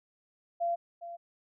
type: tone with echo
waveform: sine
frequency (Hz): 686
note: F5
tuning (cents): -31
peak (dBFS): -27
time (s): 0.6-0.76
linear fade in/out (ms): 20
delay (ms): 410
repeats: 1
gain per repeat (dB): -12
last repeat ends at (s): 1.17
effects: none